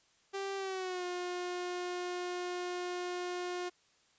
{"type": "tone with pitch glide", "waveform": "sawtooth", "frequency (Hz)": [392, 357.4], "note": ["G4", "F4"], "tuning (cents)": [0, 40], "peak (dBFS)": -32, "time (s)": [0.33, 3.7], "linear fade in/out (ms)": 20, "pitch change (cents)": -160, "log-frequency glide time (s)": [0.56, 1.04], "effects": ["white hiss -69 dBFS RMS until 4.18 s", "resampled to 16000 Hz"]}